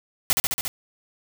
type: noise with echo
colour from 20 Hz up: white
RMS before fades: -19 dBFS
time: 0.3-0.33 s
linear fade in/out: 0 ms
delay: 70 ms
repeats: 5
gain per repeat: -2 dB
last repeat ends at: 0.68 s
effects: none

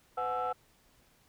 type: tone cluster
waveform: sine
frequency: 504 / 736 / 849 / 1327 Hz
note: B4 / F#5 / G#5 / E6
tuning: +35 / -9 / +38 / +11 cents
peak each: -36 / -33 / -38 / -34 dBFS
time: 0.17-0.53 s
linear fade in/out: 10 ms
effects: tanh soft clip ceiling -25 dBFS + pink hiss -66 dBFS RMS until 1.28 s

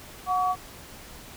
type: tone pair together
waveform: sine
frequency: 732.8 / 1134 Hz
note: F#5 / C#6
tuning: -17 / +39 cents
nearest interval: minor sixth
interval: 756 cents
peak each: -24 / -25 dBFS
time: 0.26-0.56 s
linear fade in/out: 50 ms
effects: pink hiss -45 dBFS RMS until 1.36 s

